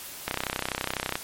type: click train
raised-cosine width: 0.3 ms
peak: -10 dBFS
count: 29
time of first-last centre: 0.28-1.155 s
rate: 32 Hz
effects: white hiss -40 dBFS RMS until 1.23 s + MP3 64 kbps